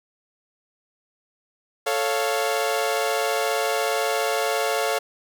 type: chord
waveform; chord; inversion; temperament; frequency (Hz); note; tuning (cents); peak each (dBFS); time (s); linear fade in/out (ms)
sawtooth; A augmented; none; equal; 440 / 554.4 / 698.5; A4 / C#5 / E#5; 0 / 0 / 0; -22; 1.86-4.99; 10
effects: none